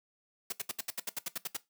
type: noise bursts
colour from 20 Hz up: white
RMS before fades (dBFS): -35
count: 12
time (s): 0.5-1.569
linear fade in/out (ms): 5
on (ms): 24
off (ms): 71
effects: noise-tail reverb RT60 0.2 s tail -18 dB re dry + high-pass 150 Hz 12 dB/octave